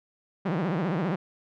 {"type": "tone with vibrato", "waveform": "sawtooth", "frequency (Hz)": 174.61, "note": "F3", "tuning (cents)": 0, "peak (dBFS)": -21, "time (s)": [0.45, 1.16], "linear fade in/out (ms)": 10, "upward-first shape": "triangle", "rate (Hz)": 15, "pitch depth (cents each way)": 300, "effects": ["low-pass 2000 Hz 12 dB/octave"]}